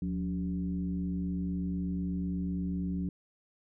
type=tone with frequency modulation; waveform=sine; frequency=180.1 Hz; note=F#3; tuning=46 cents flat; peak=-30 dBFS; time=0.02-3.09 s; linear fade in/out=2 ms; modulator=104 Hz; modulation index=0.8; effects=none